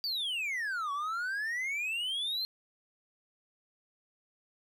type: exponential two-way sweep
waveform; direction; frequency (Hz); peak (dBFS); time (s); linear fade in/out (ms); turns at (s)
triangle; down then up; 4733 to 1110 to 4223; -30; 0.04-2.45; 0; 0.92
effects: none